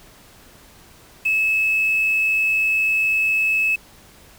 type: tone with quantisation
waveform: sine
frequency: 2596 Hz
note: E7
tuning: 27 cents flat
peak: -16 dBFS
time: 1.25-3.76 s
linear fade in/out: 10 ms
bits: 6
effects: pink hiss -48 dBFS RMS until 4.38 s